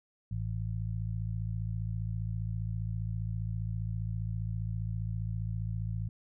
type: harmonic tone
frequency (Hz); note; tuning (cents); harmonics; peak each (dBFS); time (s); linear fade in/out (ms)
55; A1; 0; 1 / 2 / 3; -38 / -33 / -41; 0.31-6.09; 5
effects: none